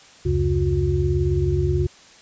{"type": "tone cluster", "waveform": "sine", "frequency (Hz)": [71.1, 89.7, 137.5, 360.3], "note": ["C#2", "F2", "C#3", "F#4"], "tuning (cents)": [45, 47, -14, -46], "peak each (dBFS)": -23, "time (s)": [0.25, 1.87], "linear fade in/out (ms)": 10, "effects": ["white hiss -48 dBFS RMS until 2.21 s", "resampled to 16000 Hz"]}